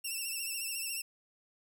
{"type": "tone with vibrato", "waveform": "10% pulse", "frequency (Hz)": 2699, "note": "E7", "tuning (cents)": 40, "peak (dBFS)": -27, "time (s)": [0.04, 1.02], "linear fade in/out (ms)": 10, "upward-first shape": "sine", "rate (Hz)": 14, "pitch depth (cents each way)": 59, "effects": []}